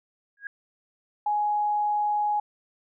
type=tone with exponential growth; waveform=sine; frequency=1642 Hz; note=G#6; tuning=20 cents flat; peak=-28 dBFS; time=0.37-0.47 s; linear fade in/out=2 ms; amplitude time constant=21 ms
type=tone; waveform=sine; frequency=835 Hz; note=G#5; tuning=9 cents sharp; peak=-22 dBFS; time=1.26-2.4 s; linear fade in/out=5 ms
effects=none